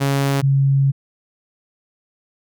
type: tone pair in turn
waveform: sawtooth / sine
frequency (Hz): 138.59 / 137.24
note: C#3 / C#3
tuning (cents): 0 / -17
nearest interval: unison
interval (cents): 17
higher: first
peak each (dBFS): -12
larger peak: neither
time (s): 0-0.42 / 0.42-0.92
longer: second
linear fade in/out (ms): 20
effects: none